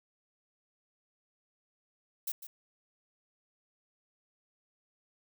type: noise with echo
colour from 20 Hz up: violet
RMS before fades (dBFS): -35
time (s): 2.27-2.32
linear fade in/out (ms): 5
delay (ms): 150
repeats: 1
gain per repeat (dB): -11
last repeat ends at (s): 2.47
effects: none